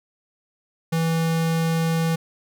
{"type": "tone", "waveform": "square", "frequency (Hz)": 163.9, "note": "E3", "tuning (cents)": -10, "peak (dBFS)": -20, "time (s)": [0.92, 2.16], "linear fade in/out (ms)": 10, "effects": []}